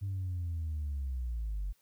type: linear sweep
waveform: sine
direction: down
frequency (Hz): 100 to 45.57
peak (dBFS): -31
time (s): 0.01-1.73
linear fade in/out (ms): 20
effects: tanh soft clip ceiling -30 dBFS + white hiss -71 dBFS RMS until 1.81 s